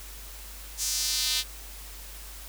square tone with high-pass filter sweep, 138.7 Hz, C#3, 1 cent sharp, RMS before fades -28 dBFS, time 0.77-1.44 s, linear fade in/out 50 ms, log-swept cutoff 6500 to 3600 Hz, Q 2, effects added 50 Hz sine -43 dBFS peak until 2.48 s + white hiss -45 dBFS RMS until 2.48 s

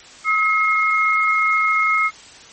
sine tone pair together, 1280 / 2153 Hz, D#6 / C7, +49 / +49 cents, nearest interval major sixth, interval 900 cents, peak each -17 dBFS, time 0.24-2.11 s, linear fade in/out 50 ms, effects white hiss -42 dBFS RMS until 2.52 s + MP3 32 kbps

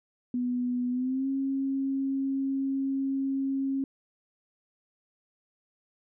sine tone with pitch glide, 246.9 to 270.8 Hz, B3 to C#4, 0 to -40 cents, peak -26 dBFS, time 0.34-3.84 s, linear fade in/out 2 ms, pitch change +160 cents, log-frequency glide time 0.9-1.28 s, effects none

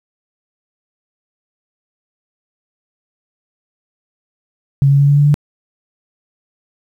sine tone with pitch steps, 138.59 / 140.12 / 141.67 / 143.23 / 144.81 / 146.41 Hz, C#3 / C#3 / C#3 / D3 / D3 / D3, 0 / +19 / +38 / -43 / -24 / -5 cents, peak -7 dBFS, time 4.82-5.342 s, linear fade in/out 0 ms, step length 87 ms, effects 8-bit

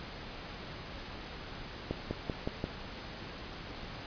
accelerating click train, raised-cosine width 2 ms, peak -19 dBFS, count 5, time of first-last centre 1.91-2.641 s, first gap 200 ms, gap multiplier 0.94, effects pink hiss -44 dBFS RMS until 4.06 s + resampled to 11025 Hz

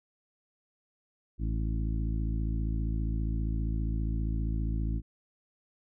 harmonic tone with a mistuned harmonic, 55 Hz, A1, in tune, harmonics 1 / 2 / 3 / 4 / 5 / 6, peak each -29 / -35 / -39 / -41 / -43 / -45 dBFS, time 1.38-5.02 s, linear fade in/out 50 ms, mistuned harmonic 6, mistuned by -20 cents, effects none

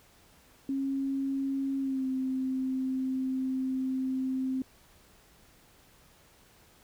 sine tone with pitch glide, 271.9 to 261.4 Hz, C#4 to C4, -33 to -1 cents, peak -28 dBFS, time 0.69-4.62 s, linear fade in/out 2 ms, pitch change -68 cents, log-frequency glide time 1.79-2.07 s, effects pink hiss -60 dBFS RMS until 6.83 s

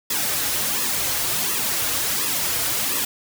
white noise with flanger, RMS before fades -23 dBFS, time 0.1-3.05 s, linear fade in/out 5 ms, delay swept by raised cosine 1.3 to 5.3 ms, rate 1.4 Hz, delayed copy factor -0.9, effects none

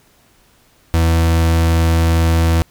40% pulse tone, 82.41 Hz, E2, in tune, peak -10 dBFS, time 0.94-2.62 s, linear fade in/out 0 ms, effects pink hiss -53 dBFS RMS until 2.7 s

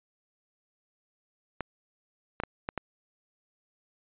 clicks, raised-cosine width 0.5 ms, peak -16 dBFS, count 5, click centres 1.607 / 2.401 / 2.436 / 2.689 / 2.777 s, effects resampled to 8000 Hz

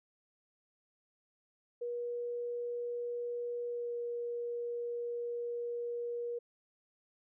sine tone with pitch glide, 480.2 to 476.3 Hz, B4 to A#4, -49 to +37 cents, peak -35 dBFS, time 1.81-6.39 s, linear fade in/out 10 ms, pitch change -14 cents, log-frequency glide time 3.67-3.94 s, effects none

